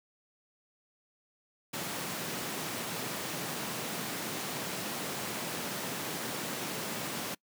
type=high-pass noise; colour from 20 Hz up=pink; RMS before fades=-37 dBFS; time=1.73-7.35 s; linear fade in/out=10 ms; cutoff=140 Hz; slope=24 dB/octave; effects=noise-tail reverb RT60 0.1 s tail -25 dB re dry